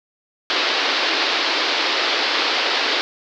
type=band-pass noise; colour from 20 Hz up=white; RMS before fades=-20 dBFS; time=0.5-3.01 s; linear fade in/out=0 ms; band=280 to 4800 Hz; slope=48 dB/octave; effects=none